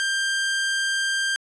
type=tone; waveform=sawtooth; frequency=1586 Hz; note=G6; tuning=20 cents sharp; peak=-18 dBFS; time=0-1.36 s; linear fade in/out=0 ms; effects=resampled to 22050 Hz